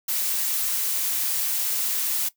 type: noise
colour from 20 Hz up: blue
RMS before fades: -25 dBFS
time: 0.08-2.29 s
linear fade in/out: 10 ms
effects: noise-tail reverb RT60 0.1 s tail -17 dB re dry